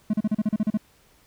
triangle tone bursts, 213.5 Hz, G#3, 48 cents sharp, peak -17 dBFS, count 10, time 0.1-0.774 s, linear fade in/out 5 ms, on 35 ms, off 36 ms, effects pink hiss -59 dBFS RMS until 1.26 s

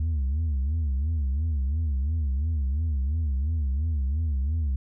sine tone with vibrato, 73.42 Hz, D2, in tune, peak -20 dBFS, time 0-4.76 s, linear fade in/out 5 ms, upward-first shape sine, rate 2.9 Hz, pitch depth 200 cents each way, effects tanh soft clip ceiling -22 dBFS

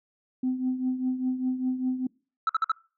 sine tone with tremolo, 256.1 Hz, C4, 37 cents flat, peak -21 dBFS, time 0.43-2.07 s, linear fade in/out 5 ms, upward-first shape triangle, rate 5 Hz, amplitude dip 75%
sine tone bursts, 1315 Hz, E6, 5 cents flat, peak -18 dBFS, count 4, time 2.47-2.718 s, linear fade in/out 2 ms, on 23 ms, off 52 ms
effects noise-tail reverb RT60 0.4 s tail -26 dB re dry + tanh soft clip ceiling -19 dBFS

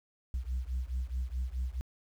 sine beating tone pair, 61 / 65.7 Hz, B1 / C2, -21 / +8 cents, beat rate 4.7 Hz, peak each -33 / -34 dBFS, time 0.34-1.81 s, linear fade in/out 0 ms, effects tanh soft clip ceiling -28 dBFS + 10-bit

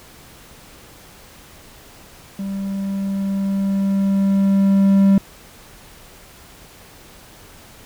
triangle tone with level ramp, 196 Hz, G3, in tune, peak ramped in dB -21 to -7 dBFS, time 2.39-5.18 s, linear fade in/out 2 ms, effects pink hiss -44 dBFS RMS until 7.85 s

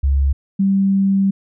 sine tone pair in turn, 69 / 195.16 Hz, C#2 / G3, -7 / -7 cents, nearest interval octave + tritone, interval 1800 cents, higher second, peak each -12 dBFS, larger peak neither, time 0.03-0.33 / 0.59-1.31 s, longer second, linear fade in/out 10 ms, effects none

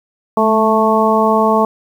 harmonic tone with a mistuned harmonic, 220 Hz, A3, in tune, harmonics 1 / 2 / 3 / 4 / 5, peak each -16 / -16 / -16 / -16 / -16 dBFS, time 0.37-1.65 s, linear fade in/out 2 ms, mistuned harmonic 1, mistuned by -26 cents, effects 7-bit

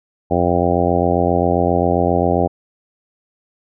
harmonic tone, 87.5 Hz, F2, 4 cents sharp, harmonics 1 / 2 / 3 / 4 / 5 / 6 / 7 / 8 / 9, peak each -22 / -22 / -22 / -22 / -22 / -22 / -22 / -22 / -22 dBFS, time 0.3-2.48 s, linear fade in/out 20 ms, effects none

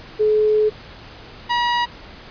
sine / sawtooth tone pair in turn, 427.5 / 959.7 Hz, A4 / B5, -50 / -50 cents, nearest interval octave + major second, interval 1400 cents, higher second, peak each -13 dBFS, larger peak neither, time 0.19-0.7 / 1.49-1.86 s, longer first, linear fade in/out 20 ms, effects pink hiss -40 dBFS RMS until 2.3 s + resampled to 11025 Hz

